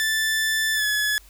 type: tone with pitch glide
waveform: sawtooth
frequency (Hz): 1760 to 1705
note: A6 to G#6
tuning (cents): 0 to +45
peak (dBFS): -17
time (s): 0-1.18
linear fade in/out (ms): 0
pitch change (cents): -55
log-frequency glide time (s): 0.74-0.85
effects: added 50 Hz sine -49 dBFS peak until 1.29 s + white hiss -53 dBFS RMS until 1.29 s